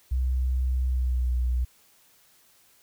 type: tone with pitch glide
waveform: sine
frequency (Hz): 63.8 to 61.66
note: C2 to B1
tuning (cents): -43 to -2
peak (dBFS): -22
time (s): 0.11-1.65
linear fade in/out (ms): 10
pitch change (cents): -59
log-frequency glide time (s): 0.86-1.31
effects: white hiss -60 dBFS RMS until 2.82 s